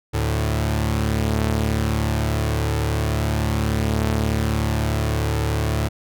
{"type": "tone pair together", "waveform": "sawtooth", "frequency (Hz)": [73.42, 109.94], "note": ["D2", "A2"], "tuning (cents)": [0, -1], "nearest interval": "perfect fifth", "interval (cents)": 699, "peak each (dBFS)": -18, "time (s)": [0.13, 5.89], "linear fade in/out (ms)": 20, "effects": []}